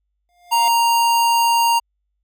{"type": "tone with exponential growth", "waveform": "square", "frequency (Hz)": 705, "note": "F5", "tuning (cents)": 16, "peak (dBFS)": -24, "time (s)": [0.29, 0.68], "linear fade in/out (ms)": 0, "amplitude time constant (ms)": 84}
{"type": "tone", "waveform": "square", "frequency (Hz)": 932.3, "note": "A#5", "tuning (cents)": 0, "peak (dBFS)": -14, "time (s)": [0.51, 1.8], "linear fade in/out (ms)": 20}
{"effects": ["added 50 Hz sine -69 dBFS peak until 2.23 s"]}